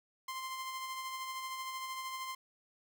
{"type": "tone with tremolo", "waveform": "sawtooth", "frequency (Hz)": 1046, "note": "C6", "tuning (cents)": -1, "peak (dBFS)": -34, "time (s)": [0.28, 2.35], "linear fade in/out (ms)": 5, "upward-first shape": "sine", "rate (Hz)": 13, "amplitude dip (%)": 35, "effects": []}